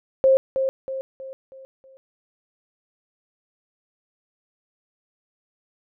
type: tone with echo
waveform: sine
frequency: 532 Hz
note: C5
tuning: 29 cents sharp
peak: -12 dBFS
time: 0.24-0.37 s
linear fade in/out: 0 ms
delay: 320 ms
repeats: 5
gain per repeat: -7 dB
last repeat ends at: 1.97 s
effects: none